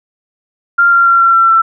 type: tone with pitch steps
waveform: sine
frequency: 1392 / 1381.6 / 1371.3 / 1361 / 1350.8 / 1340.7 Hz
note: F6 / F6 / F6 / F6 / E6 / E6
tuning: -6 / -19 / -32 / -45 / +42 / +29 cents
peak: -5 dBFS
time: 0.78-1.62 s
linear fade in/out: 10 ms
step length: 140 ms
effects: none